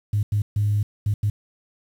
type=tone bursts at uneven times; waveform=sine; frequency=103.83 Hz; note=G#2; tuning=in tune; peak=-17 dBFS; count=5; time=0.13-0.23 / 0.32-0.42 / 0.56-0.83 / 1.06-1.14 / 1.23-1.3 s; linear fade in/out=5 ms; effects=tanh soft clip ceiling -13 dBFS + 8-bit